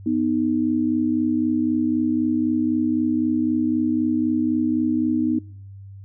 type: tone pair together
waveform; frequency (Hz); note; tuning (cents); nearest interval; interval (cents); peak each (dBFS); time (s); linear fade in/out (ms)
sine; 245.8 / 309.7; B3 / D#4; -8 / -8; major third; 400; -21; 0.06-5.39; 5
effects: noise-tail reverb RT60 0.6 s tail -24 dB re dry + added 98 Hz sine -37 dBFS peak until 6.04 s